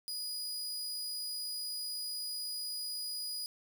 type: tone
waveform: sawtooth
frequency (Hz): 4922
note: D#8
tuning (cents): -20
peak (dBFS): -34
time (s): 0.08-3.46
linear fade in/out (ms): 0
effects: none